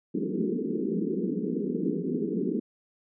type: band-pass noise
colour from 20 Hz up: pink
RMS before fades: -29 dBFS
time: 0.14-2.6 s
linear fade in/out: 10 ms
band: 170 to 450 Hz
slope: 96 dB/octave
effects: none